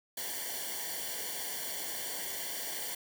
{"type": "noise with comb filter", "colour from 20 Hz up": "white", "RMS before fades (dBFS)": -38, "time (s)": [0.17, 2.95], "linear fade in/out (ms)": 5, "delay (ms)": 0.78, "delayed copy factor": -0.9, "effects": []}